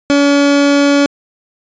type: tone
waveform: 30% pulse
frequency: 284.1 Hz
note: C#4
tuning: 43 cents sharp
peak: -5 dBFS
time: 0.1-1.06 s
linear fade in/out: 0 ms
effects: resampled to 16000 Hz